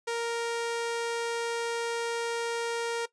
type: tone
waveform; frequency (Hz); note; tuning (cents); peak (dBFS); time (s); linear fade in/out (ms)
sawtooth; 466.2; A#4; 0; -25; 0.07-3.06; 10
effects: noise-tail reverb RT60 0.1 s tail -18 dB re dry + resampled to 22050 Hz